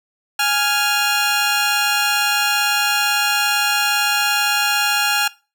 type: tone pair together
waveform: 15% pulse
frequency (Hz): 830.6 / 1396.9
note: G#5 / F6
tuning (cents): 0 / 0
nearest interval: major sixth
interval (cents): 900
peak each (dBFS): -12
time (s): 0.39-5.28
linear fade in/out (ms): 5
effects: noise-tail reverb RT60 0.3 s tail -20 dB re dry